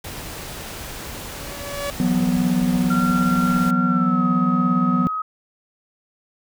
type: noise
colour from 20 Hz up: pink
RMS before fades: -33 dBFS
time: 0.04-3.71 s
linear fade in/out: 5 ms
type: tone with exponential growth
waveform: sawtooth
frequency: 570 Hz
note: C#5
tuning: 48 cents sharp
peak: -19 dBFS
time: 0.93-1.9 s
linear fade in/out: 0 ms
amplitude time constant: 210 ms
type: chord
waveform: triangle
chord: E suspended second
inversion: none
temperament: equal with one note detuned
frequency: 167.69 / 185 / 246.9 Hz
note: E3 / F#3 / B3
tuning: +30 / 0 / 0 cents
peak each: -23 / -18 / -18 dBFS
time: 2-5.07 s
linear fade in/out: 0 ms
type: tone with pitch glide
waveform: sine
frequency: 1373 to 1266.3 Hz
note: F6 to D#6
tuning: -30 to +30 cents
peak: -22 dBFS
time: 2.9-5.22 s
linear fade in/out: 5 ms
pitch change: -140 cents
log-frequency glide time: 3.86-4.25 s
effects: none